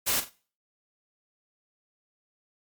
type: noise with echo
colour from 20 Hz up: white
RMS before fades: -26 dBFS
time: 0.06-0.21 s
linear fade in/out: 20 ms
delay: 43 ms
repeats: 2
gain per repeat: -11 dB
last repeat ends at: 0.296 s
effects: noise-tail reverb RT60 0.4 s tail -20 dB re dry + Opus 48 kbps